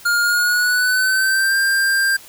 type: tone with pitch glide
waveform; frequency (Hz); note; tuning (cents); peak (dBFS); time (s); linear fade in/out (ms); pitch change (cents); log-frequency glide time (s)
square; 1415 to 1588.3; F6 to G6; +22 to +22; -15; 0.05-2.17; 10; +200; 0.21-1.58
effects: white hiss -42 dBFS RMS until 2.28 s